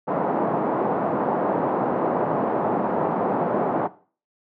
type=band-pass noise; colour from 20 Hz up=white; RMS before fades=-23 dBFS; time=0.07-3.88 s; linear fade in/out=20 ms; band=160 to 910 Hz; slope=24 dB/octave; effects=noise-tail reverb RT60 0.4 s tail -17 dB re dry